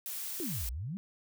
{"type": "noise", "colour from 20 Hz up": "blue", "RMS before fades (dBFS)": -39, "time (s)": [0.06, 0.69], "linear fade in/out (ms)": 0}
{"type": "exponential two-way sweep", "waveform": "sine", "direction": "down then up", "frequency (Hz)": [390.4, 51, 210.1], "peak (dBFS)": -35, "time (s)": [0.4, 0.97], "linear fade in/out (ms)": 0, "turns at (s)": 0.68}
{"effects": []}